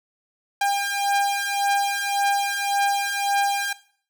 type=beating tone pair; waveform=sawtooth; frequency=801 / 802.8 Hz; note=G5 / G5; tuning=+37 / +41 cents; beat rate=1.8 Hz; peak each=-21 / -20 dBFS; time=0.61-3.73 s; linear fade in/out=5 ms; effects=noise-tail reverb RT60 0.5 s tail -17 dB re dry